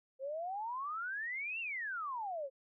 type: exponential two-way sweep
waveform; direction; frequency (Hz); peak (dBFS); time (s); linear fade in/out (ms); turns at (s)
sine; up then down; 517 to 2794 to 517; -37; 0.19-2.5; 50; 1.6
effects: none